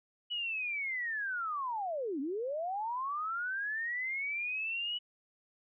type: linear two-way sweep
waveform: sine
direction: down then up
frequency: 2960 to 258.9 to 2960 Hz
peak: -33 dBFS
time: 0.3-4.99 s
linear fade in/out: 20 ms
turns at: 2.2 s
effects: none